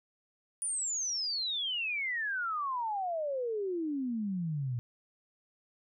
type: exponential sweep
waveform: sine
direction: down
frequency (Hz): 9640 to 116.54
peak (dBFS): -31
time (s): 0.62-4.79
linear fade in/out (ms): 0
effects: none